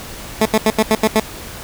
15% pulse tone bursts, 218.3 Hz, A3, 13 cents flat, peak -4 dBFS, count 7, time 0.41-1.2 s, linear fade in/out 5 ms, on 46 ms, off 78 ms, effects pink hiss -32 dBFS RMS until 1.63 s

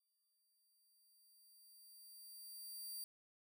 5% pulse tone with exponential growth, 4705 Hz, D8, 2 cents sharp, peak -38 dBFS, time 0-3.04 s, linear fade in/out 2 ms, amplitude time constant 660 ms, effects none

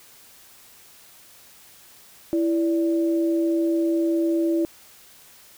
sine tone pair together, 331.9 / 582 Hz, E4 / D5, +12 / -16 cents, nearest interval minor seventh, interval 972 cents, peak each -19 / -29 dBFS, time 2.33-4.65 s, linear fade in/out 0 ms, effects white hiss -50 dBFS RMS until 5.57 s

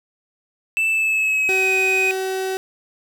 triangle tone with pitch glide, 2645 to 2505 Hz, E7 to D#7, +5 to +11 cents, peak -15 dBFS, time 0.77-2.11 s, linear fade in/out 0 ms, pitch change -94 cents, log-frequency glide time 0.89-1.73 s
35% pulse tone, 379.2 Hz, F#4, 43 cents sharp, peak -20 dBFS, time 1.49-2.57 s, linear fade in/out 0 ms
effects none

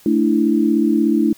sine chord, A suspended fourth, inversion none, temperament just, 220 / 293.3 / 330 Hz, A3 / D4 / E4, 0 / -2 / +2 cents, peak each -17 dBFS, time 0.06-1.33 s, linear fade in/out 2 ms, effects white hiss -48 dBFS RMS until 1.37 s

